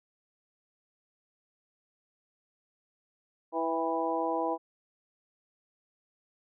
harmonic tone with a mistuned harmonic, 164.4 Hz, E3, 4 cents flat, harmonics 2 / 3 / 4 / 5 / 6, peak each -34 / -34 / -34 / -34 / -34 dBFS, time 3.52-4.58 s, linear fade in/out 50 ms, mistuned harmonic 5, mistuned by -31 cents, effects none

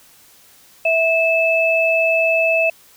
sine tone pair together, 654 / 2616 Hz, E5 / E7, -14 / -14 cents, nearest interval 2 octaves, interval 2400 cents, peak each -16 dBFS, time 0.85-2.7 s, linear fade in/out 5 ms, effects white hiss -49 dBFS RMS until 2.96 s

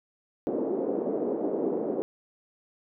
white band-pass noise, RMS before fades -29 dBFS, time 0.47-2.02 s, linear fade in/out 0 ms, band 260 to 480 Hz, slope 24 dB/octave, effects none

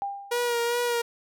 sine tone with exponential decay, 799 Hz, G5, 33 cents sharp, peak -25 dBFS, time 0.02-0.62 s, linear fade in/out 0 ms, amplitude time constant 130 ms
sawtooth tone with vibrato, 476.8 Hz, A#4, 39 cents sharp, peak -20 dBFS, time 0.31-1.02 s, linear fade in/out 10 ms, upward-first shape sine, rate 2.5 Hz, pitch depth 27 cents each way
effects none

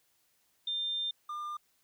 sine / triangle tone pair in turn, 3600 / 1201.4 Hz, A7 / D6, +39 / +39 cents, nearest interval octave + perfect fifth, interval 1900 cents, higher first, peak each -31 / -34 dBFS, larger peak first, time 0.67-1.11 / 1.29-1.57 s, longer first, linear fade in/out 5 ms, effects white hiss -72 dBFS RMS until 1.83 s

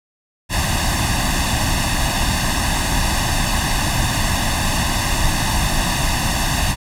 pink noise with comb filter, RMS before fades -18 dBFS, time 0.49-6.76 s, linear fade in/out 50 ms, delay 1.1 ms, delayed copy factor +0.85, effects low-pass 11000 Hz 12 dB/octave

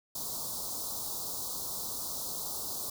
white band-stop noise, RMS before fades -37 dBFS, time 0.15-2.9 s, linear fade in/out 5 ms, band 1200 to 3900 Hz, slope 48 dB/octave, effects none

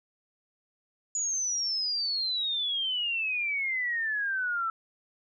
sine exponential sweep, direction down, 6930 to 1318.5 Hz, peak -27 dBFS, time 1.15-4.7 s, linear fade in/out 2 ms, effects none

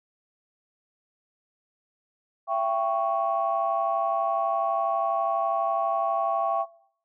sine chord, C# diminished, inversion first, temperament equal with one note detuned, 671.9 / 784 / 1108.7 Hz, E5 / G5 / C#6, +33 / 0 / 0 cents, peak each -27 dBFS, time 2.47-6.66 s, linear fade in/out 50 ms, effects noise-tail reverb RT60 0.6 s tail -20 dB re dry + tanh soft clip ceiling -13 dBFS

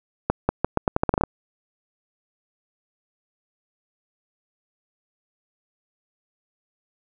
accelerating click train, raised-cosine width 1 ms, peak -4 dBFS, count 12, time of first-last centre 0.3-1.237 s, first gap 190 ms, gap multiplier 0.82, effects none

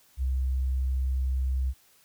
sine tone, 65.1 Hz, C2, 8 cents flat, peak -24 dBFS, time 0.17-1.74 s, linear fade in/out 50 ms, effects white hiss -61 dBFS RMS until 2.04 s

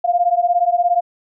sine beating tone pair, 693 / 710 Hz, F5 / F5, -14 / +28 cents, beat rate 17 Hz, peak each -16 dBFS, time 0.04-1.01 s, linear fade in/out 10 ms, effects none

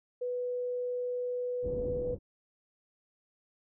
sine tone, 493.9 Hz, B4, in tune, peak -31 dBFS, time 0.21-2.15 s, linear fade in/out 10 ms
pink low-pass noise, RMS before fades -39 dBFS, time 1.62-2.19 s, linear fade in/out 50 ms, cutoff 490 Hz, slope 24 dB/octave
effects none

